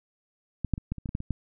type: clicks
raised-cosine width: 5 ms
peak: -16 / -12 / -23 / -17 / -26 / -21 / -22 / -16 / -23 / -15 dBFS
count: 10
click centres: 0.647 / 0.737 / 0.779 / 0.92 / 0.983 / 1.058 / 1.091 / 1.151 / 1.204 / 1.307 s
effects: none